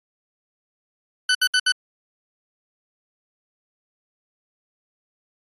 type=tone bursts; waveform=20% pulse; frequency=1501 Hz; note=F#6; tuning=24 cents sharp; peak=-11 dBFS; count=4; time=1.29-1.721 s; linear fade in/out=5 ms; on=59 ms; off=65 ms; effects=AAC 32 kbps